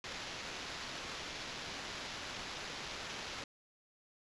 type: noise with sample-and-hold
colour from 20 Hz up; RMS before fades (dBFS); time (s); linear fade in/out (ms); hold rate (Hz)
violet; -44; 0.04-3.44; 2; 8820
effects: resampled to 22050 Hz